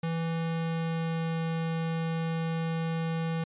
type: tone with pitch glide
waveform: square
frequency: 164.81 to 163.77 Hz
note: E3 to E3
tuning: 0 to -11 cents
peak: -29 dBFS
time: 0.03-3.44 s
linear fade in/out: 5 ms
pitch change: -11 cents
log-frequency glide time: 0.23-1.42 s
effects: resampled to 8000 Hz